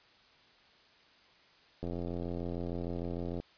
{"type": "click train", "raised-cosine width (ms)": 2, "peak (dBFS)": -25, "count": 137, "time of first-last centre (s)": [1.83, 3.4], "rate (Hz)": 86.6, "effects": ["white hiss -62 dBFS RMS until 3.57 s", "resampled to 11025 Hz"]}